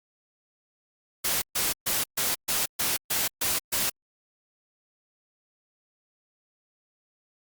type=noise bursts; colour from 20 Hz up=white; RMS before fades=-26 dBFS; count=9; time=1.24-3.9 s; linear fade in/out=10 ms; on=180 ms; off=130 ms; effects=Opus 48 kbps